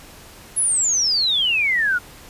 sine exponential sweep, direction down, 11000 to 1396.9 Hz, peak -16 dBFS, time 0.56-1.99 s, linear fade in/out 20 ms, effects pink hiss -43 dBFS RMS until 2.29 s + resampled to 32000 Hz

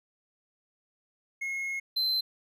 triangle tone pair in turn, 2164 / 4085 Hz, C#7 / C8, -42 / -42 cents, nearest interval major seventh, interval 1100 cents, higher second, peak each -29 / -24 dBFS, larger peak second, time 1.41-1.8 / 1.96-2.21 s, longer first, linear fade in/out 10 ms, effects none

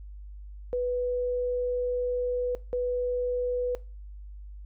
sine tone pair in turn, 493.9 / 493.9 Hz, B4 / B4, 0 / 0 cents, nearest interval unison, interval 0 cents, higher neither, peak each -25 dBFS, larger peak neither, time 0.73-2.55 / 2.73-3.75 s, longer first, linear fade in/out 0 ms, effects noise-tail reverb RT60 0.3 s tail -20 dB re dry + added 50 Hz sine -40 dBFS peak until 4.65 s

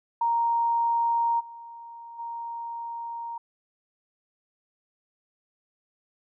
sine tone with level steps, 932.3 Hz, A#5, in tune, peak -21 / -40 / -32 dBFS, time 0.21-3.38 s, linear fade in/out 5 ms, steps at 1.39 / 2.18 s, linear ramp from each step 20 ms, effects none

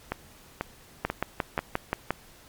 two click trains, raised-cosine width 0.5 ms, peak -13 / -10 dBFS, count 4 / 7, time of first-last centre 0.12-1.591 / 1.05-2.106 s, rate 2.04 / 5.68 Hz, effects pink hiss -53 dBFS RMS until 2.48 s + MP3 96 kbps

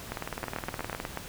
two click trains, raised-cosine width 0.5 ms, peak -17 / -18 dBFS, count 7 / 18, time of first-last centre 0.44-1.173 / 0.12-1.001 s, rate 8.18 / 19.3 Hz, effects pink hiss -43 dBFS RMS until 1.28 s

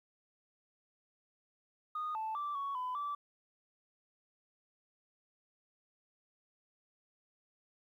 sine tone with pitch steps, 1233 / 878 / 1169 / 1115 / 1005 / 1161 Hz, D#6 / A5 / D6 / C#6 / B5 / D6, -16 / -4 / -8 / +10 / +30 / -20 cents, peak -34 dBFS, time 1.95-3.15 s, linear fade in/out 5 ms, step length 200 ms, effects tanh soft clip ceiling -32 dBFS + 12-bit

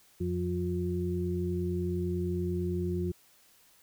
harmonic tone, 88.9 Hz, F2, 31 cents sharp, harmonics 1 / 2 / 4, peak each -33 / -33 / -33 dBFS, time 0.2-3.12 s, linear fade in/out 10 ms, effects white hiss -62 dBFS RMS until 3.82 s

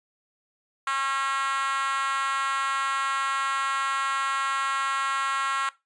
5% pulse tone with high-pass filter, 271.7 Hz, C#4, 35 cents flat, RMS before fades -27 dBFS, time 0.87-5.69 s, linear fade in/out 2 ms, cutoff 1200 Hz, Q 8.1, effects noise-tail reverb RT60 0.2 s tail -18 dB re dry + resampled to 22050 Hz

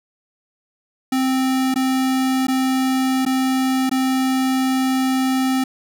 square tone with dropouts, 261.6 Hz, C4, in tune, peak -17 dBFS, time 1.12-5.64 s, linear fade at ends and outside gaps 5 ms, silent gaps 1.742-1.758 / 2.47-2.482 / 3.252-3.262 / 3.895-3.913 s, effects none

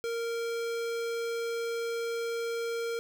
square tone with notch filter, 463.9 Hz, A#4, 8 cents flat, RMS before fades -33 dBFS, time 0.04-2.99 s, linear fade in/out 0 ms, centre 11000 Hz, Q 1.6, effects none

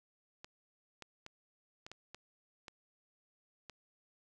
clicks, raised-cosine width 0.2 ms, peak -30 dBFS, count 8, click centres 0.445 / 1.023 / 1.264 / 1.865 / 1.916 / 2.146 / 2.682 / 3.697 s, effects none

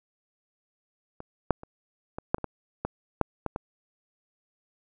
clicks, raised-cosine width 1 ms, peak -25 / -6 / -28 / -20 / -8 / -29 / -17 / -14 / -7 / -15 / -17 dBFS, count 11, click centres 1.204 / 1.507 / 1.634 / 2.185 / 2.345 / 2.383 / 2.443 / 2.85 / 3.213 / 3.463 / 3.561 s, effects none

